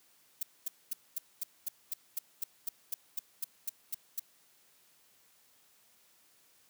violet noise bursts, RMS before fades -34 dBFS, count 16, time 0.41-4.196 s, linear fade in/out 5 ms, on 21 ms, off 230 ms, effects white hiss -66 dBFS RMS until 6.69 s + high-pass 100 Hz 12 dB/octave

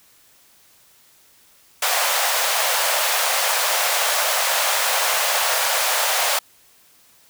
pink high-pass noise, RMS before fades -20 dBFS, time 1.82-6.39 s, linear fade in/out 5 ms, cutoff 550 Hz, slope 48 dB/octave, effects white hiss -54 dBFS RMS until 7.29 s

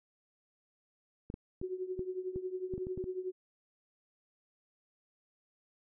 clicks, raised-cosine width 3 ms, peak -28 dBFS, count 10, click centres 1.301 / 1.341 / 1.615 / 1.993 / 2.36 / 2.738 / 2.779 / 2.869 / 2.976 / 3.041 s
sine tone with tremolo, 370 Hz, F#4, in tune, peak -32 dBFS, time 1.62-3.32 s, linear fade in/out 20 ms, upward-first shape triangle, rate 11 Hz, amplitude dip 85%
effects none

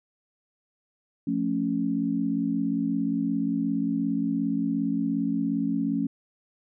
sine chord, F augmented, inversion none, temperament equal, 174.61 / 220 / 277.2 Hz, F3 / A3 / C#4, 0 / 0 / 0 cents, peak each -31 / -28 / -26 dBFS, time 1.27-6.07 s, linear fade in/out 5 ms, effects none

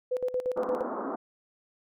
sine tone with tremolo, 503 Hz, B4, 32 cents sharp, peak -25 dBFS, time 0.11-0.83 s, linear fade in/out 10 ms, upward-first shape square, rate 8.6 Hz, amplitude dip 75%
pink band-pass noise, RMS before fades -34 dBFS, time 0.56-1.16 s, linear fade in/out 10 ms, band 230 to 1300 Hz, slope 48 dB/octave
effects none

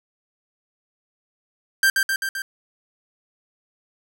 45% pulse tone with echo, 1577 Hz, G6, 10 cents sharp, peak -14 dBFS, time 1.83-1.9 s, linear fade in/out 2 ms, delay 130 ms, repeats 4, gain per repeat -3 dB, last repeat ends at 2.42 s, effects none

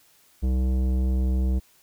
sine tone with tanh clipping, 64.1 Hz, C2, 35 cents flat, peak -22 dBFS, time 0.42-1.6 s, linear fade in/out 20 ms, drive 14 dB, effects white hiss -59 dBFS RMS until 1.82 s

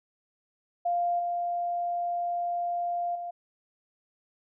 sine tone with level steps, 698 Hz, F5, 1 cent flat, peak -24 / -27 / -33 dBFS, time 0.85-3.31 s, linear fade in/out 10 ms, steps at 1.19 / 3.15 s, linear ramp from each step 5 ms, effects none

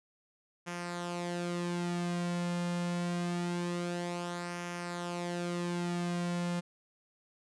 sawtooth tone with flanger, 174.61 Hz, F3, in tune, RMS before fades -35 dBFS, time 0.66-6.61 s, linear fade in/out 20 ms, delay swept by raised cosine 0.24 to 2.64 ms, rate 0.25 Hz, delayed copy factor -0.55, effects resampled to 22050 Hz

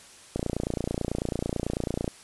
click train, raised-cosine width 2 ms, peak -14 dBFS, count 51, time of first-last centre 0.36-2.078 s, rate 29.1 Hz, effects white hiss -50 dBFS RMS until 2.23 s + resampled to 24000 Hz

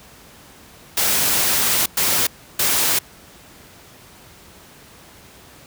white noise bursts at uneven times, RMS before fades -18 dBFS, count 3, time 0.97-1.86 / 1.97-2.27 / 2.59-2.99 s, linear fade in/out 5 ms, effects pink hiss -45 dBFS RMS until 5.66 s + high-pass 60 Hz 12 dB/octave

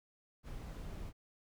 brown noise, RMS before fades -45 dBFS, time 0.43-1.13 s, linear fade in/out 50 ms, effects none

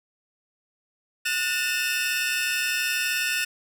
sawtooth tone cluster, 1461 / 1797 / 2573 / 2705 Hz, F#6 / A6 / E7 / E7, -22 / +36 / -43 / +44 cents, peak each -26 dBFS, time 1.25-3.45 s, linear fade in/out 10 ms, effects none

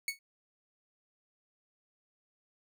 sawtooth tone with exponential decay, 2217 Hz, C#7, in tune, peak -25 dBFS, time 0.08-0.19 s, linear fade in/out 2 ms, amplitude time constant 23 ms, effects none

